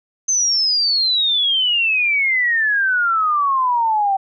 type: exponential sweep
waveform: sine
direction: down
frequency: 6280 to 766 Hz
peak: -14 dBFS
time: 0.28-4.17 s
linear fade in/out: 10 ms
effects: none